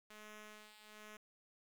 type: ring-modulated tone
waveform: 5% pulse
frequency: 212.6 Hz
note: G#3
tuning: 41 cents sharp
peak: -40 dBFS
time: 0.1-1.17 s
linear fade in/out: 5 ms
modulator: 851 Hz
effects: none